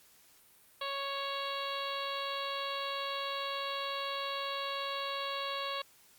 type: harmonic tone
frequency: 554.4 Hz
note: C#5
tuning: in tune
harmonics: 1 / 2 / 3 / 4 / 5 / 6 / 7 / 8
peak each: -41 / -38 / -46 / -47 / -44 / -44 / -43 / -47 dBFS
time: 0.81-5.82 s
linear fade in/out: 5 ms
effects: white hiss -62 dBFS RMS until 6.18 s + Opus 48 kbps